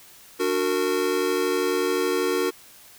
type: chord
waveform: square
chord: D augmented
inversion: none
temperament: just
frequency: 293.7 / 367.1 / 458.9 Hz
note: D4 / F#4 / A#4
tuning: 0 / -14 / -27 cents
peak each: -30 / -25 / -26 dBFS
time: 0.39-2.51 s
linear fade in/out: 20 ms
effects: white hiss -49 dBFS RMS until 2.98 s